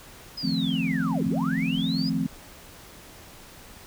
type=linear two-way sweep; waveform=sine; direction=down then up; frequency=5100 to 85.3 to 5100 Hz; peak=-31 dBFS; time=0.37-2.1 s; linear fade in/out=10 ms; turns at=1.27 s
type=chord; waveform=sine; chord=F dominant seventh; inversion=third; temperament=equal; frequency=155.56 / 174.61 / 220 / 261.6 Hz; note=Eb3 / F3 / A3 / C4; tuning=0 / 0 / 0 / 0 cents; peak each=-32 / -28 / -29 / -27 dBFS; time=0.43-2.27 s; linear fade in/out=10 ms
effects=pink hiss -47 dBFS RMS until 3.86 s